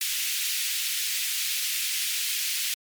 pink high-pass noise, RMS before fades -28 dBFS, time 0.01-2.74 s, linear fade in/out 2 ms, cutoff 2300 Hz, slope 24 dB/octave, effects MP3 96 kbps

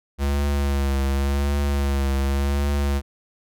square tone with vibrato, 69.7 Hz, C#2, 10 cents sharp, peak -20 dBFS, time 0.18-3.02 s, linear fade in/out 50 ms, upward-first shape triangle, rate 0.89 Hz, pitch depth 46 cents each way, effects none

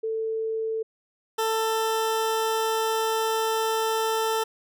sine / 20% pulse tone pair in turn, 444.3 / 444.3 Hz, A4 / A4, +17 / +17 cents, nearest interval unison, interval 0 cents, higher neither, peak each -25 / -18 dBFS, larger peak second, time 0.03-0.83 / 1.38-4.44 s, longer second, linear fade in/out 10 ms, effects none

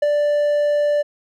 triangle tone with ADSR envelope, 587.3 Hz, D5, in tune, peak -10 dBFS, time 0.02-1.03 s, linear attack 7 ms, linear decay 20 ms, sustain -3 dB, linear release 20 ms, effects none

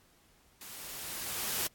white noise with level ramp, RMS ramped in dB -47 to -32 dBFS, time 0.61-1.67 s, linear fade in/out 2 ms, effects pink hiss -65 dBFS RMS until 1.74 s + AAC 64 kbps

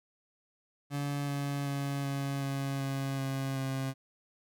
30% pulse tone with pitch steps, 142.8 / 141.49 / 140.18 / 138.9 / 137.62 / 136.35 / 135.1 / 133.85 Hz, D3 / C#3 / C#3 / C#3 / C#3 / C#3 / C#3 / C3, -48 / +36 / +20 / +4 / -12 / -28 / -44 / +40 cents, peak -29 dBFS, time 0.9-3.94 s, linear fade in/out 50 ms, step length 380 ms, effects none

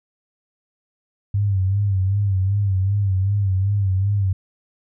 sine tone with vibrato, 98 Hz, G2, in tune, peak -16 dBFS, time 1.34-4.33 s, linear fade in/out 5 ms, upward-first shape sine, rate 2.6 Hz, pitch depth 79 cents each way, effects none

